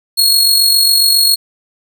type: tone with amplitude modulation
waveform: sawtooth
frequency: 4313 Hz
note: C#8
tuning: 48 cents flat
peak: -3 dBFS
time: 0.17-1.36 s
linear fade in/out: 20 ms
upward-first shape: sine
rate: 47.3 Hz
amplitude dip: 45%
effects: none